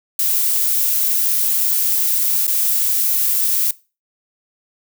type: noise with dropouts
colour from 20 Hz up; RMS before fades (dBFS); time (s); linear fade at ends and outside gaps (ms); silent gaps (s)
violet; -17; 0.19-3.71; 2; 2.468-2.478
effects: noise-tail reverb RT60 0.3 s tail -20 dB re dry